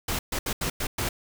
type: noise bursts at uneven times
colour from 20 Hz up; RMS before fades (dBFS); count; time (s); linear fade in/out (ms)
pink; -28; 6; 0.08-0.19 / 0.32-0.39 / 0.46-0.53 / 0.61-0.7 / 0.8-0.87 / 0.98-1.09; 5
effects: none